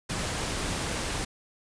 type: noise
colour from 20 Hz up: pink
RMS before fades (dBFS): -31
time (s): 0.09-1.25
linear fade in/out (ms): 10
effects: resampled to 22050 Hz